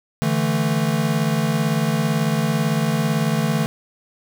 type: chord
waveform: square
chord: D suspended second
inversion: none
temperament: equal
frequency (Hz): 146.83 / 164.81 / 220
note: D3 / E3 / A3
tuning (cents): 0 / 0 / 0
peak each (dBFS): -23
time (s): 0.22-3.66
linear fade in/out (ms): 0
effects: none